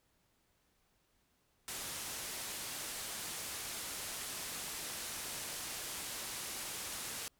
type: low-pass noise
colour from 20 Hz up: white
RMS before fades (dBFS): -43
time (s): 1.68-7.28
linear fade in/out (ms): 0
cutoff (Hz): 12000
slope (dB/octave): 24
effects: pink hiss -75 dBFS RMS until 7.39 s